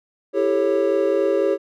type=chord; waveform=triangle; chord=A dominant seventh; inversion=second; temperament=just; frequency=330 / 396 / 440 / 550 Hz; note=E4 / G4 / A4 / C#5; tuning=+2 / +18 / 0 / -14 cents; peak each=-23 / -18 / -23 / -19 dBFS; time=0.33-1.58 s; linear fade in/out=50 ms; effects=none